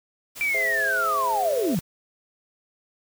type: noise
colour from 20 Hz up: white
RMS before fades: -38 dBFS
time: 0.35-1.81 s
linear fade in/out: 20 ms
type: linear sweep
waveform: sine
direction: down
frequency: 2361 to 146.83 Hz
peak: -21 dBFS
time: 0.41-1.79 s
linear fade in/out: 0 ms
type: chord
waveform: sine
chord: Ab augmented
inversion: none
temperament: equal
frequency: 415.3 / 523.3 / 659.3 Hz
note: Ab4 / C5 / E5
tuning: 0 / 0 / 0 cents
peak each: -35 / -33 / -31 dBFS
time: 0.54-1.75 s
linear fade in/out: 5 ms
effects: none